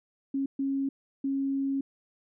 sine tone bursts at uneven times, 273.3 Hz, C#4, 24 cents flat, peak -26 dBFS, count 3, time 0.34-0.46 / 0.59-0.89 / 1.24-1.81 s, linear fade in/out 5 ms, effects none

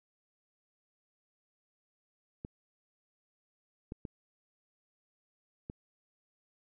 clicks, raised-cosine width 3 ms, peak -27 dBFS, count 4, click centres 2.449 / 3.921 / 4.052 / 5.699 s, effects none

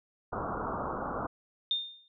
white low-pass noise, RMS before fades -35 dBFS, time 0.32-1.27 s, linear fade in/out 10 ms, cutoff 1400 Hz, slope 96 dB/octave
sine tone with exponential decay, 3633 Hz, A#7, 45 cents flat, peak -24 dBFS, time 1.71-2.08 s, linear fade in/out 1 ms, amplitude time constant 80 ms
effects none

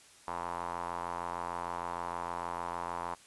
square tone with band-pass filter, 43.27 Hz, F1, 15 cents flat, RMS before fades -38 dBFS, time 0.27-3.15 s, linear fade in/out 10 ms, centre 970 Hz, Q 4.1, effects white hiss -58 dBFS RMS until 3.26 s + resampled to 24000 Hz

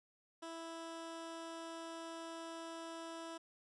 15% pulse tone, 329.6 Hz, E4, in tune, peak -39 dBFS, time 0.42-3.38 s, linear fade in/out 10 ms, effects resampled to 24000 Hz

